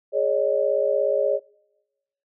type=chord; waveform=sine; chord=Ab suspended fourth; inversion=none; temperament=equal with one note detuned; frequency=415.3 / 554.4 / 611.2 Hz; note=Ab4 / Db5 / Eb5; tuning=0 / 0 / -31 cents; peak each=-25 / -21 / -24 dBFS; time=0.12-1.4 s; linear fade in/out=50 ms; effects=noise-tail reverb RT60 1.0 s tail -25 dB re dry